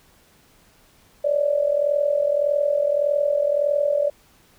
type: tone with amplitude modulation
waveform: sine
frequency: 580 Hz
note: D5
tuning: 22 cents flat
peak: -14 dBFS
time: 1.24-4.1 s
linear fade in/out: 10 ms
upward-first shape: sine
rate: 41.7 Hz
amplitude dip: 75%
effects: pink hiss -56 dBFS RMS until 4.58 s